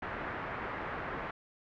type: low-pass noise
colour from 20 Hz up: white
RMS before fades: -39 dBFS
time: 0.02-1.31 s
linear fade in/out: 5 ms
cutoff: 1800 Hz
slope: 24 dB/octave
effects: none